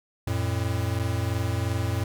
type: tone pair together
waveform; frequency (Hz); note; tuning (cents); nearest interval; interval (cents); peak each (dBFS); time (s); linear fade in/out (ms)
square; 89.9 / 112.72; F#2 / A2; -49 / +42; major third; 391; -28; 0.27-2.04; 5
effects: none